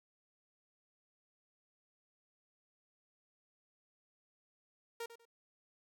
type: tone with echo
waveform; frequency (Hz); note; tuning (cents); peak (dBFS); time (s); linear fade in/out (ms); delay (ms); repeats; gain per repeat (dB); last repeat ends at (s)
sawtooth; 465; A#4; -4; -36; 5-5.06; 5; 97; 2; -12; 5.254
effects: none